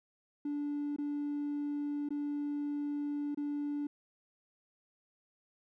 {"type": "tone with dropouts", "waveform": "triangle", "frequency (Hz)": 290.8, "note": "D4", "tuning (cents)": -17, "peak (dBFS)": -30, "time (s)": [0.45, 3.87], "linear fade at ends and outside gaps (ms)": 5, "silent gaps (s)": [[0.963, 0.984], [2.089, 2.105], [3.347, 3.373]], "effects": ["tanh soft clip ceiling -29 dBFS"]}